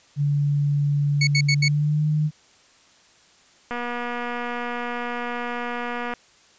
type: tone with pitch glide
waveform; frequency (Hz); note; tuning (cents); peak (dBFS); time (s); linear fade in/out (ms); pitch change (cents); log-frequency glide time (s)
sine; 144.1 to 152.14; D3 to D#3; -33 to -39; -18; 0.16-2.31; 50; +94; 1.55-2.05
type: tone bursts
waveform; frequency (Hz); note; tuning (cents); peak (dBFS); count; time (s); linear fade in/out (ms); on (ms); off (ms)
25% pulse; 2217; C#7; 0; -15; 4; 1.21-1.683; 5; 62; 75
type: click train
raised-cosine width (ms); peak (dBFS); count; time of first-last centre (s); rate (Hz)
0.5; -15; 586; 3.71-6.137; 241
effects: white hiss -55 dBFS RMS until 6.58 s + resampled to 16000 Hz